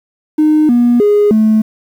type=tone with pitch steps; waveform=triangle; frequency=306.8 / 240.7 / 413.8 / 217.6 Hz; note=D#4 / B3 / G#4 / A3; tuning=-24 / -44 / -6 / -19 cents; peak=-3 dBFS; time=0.38-1.62 s; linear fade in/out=10 ms; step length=310 ms; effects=tanh soft clip ceiling -3 dBFS + 7-bit